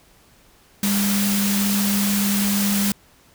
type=tone in noise; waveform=sine; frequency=201.3 Hz; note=G3; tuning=46 cents sharp; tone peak=-19 dBFS; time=0.83-2.92 s; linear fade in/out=2 ms; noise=white; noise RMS=-24 dBFS; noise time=0.83-2.92 s; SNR=+2 dB; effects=pink hiss -54 dBFS RMS until 3.34 s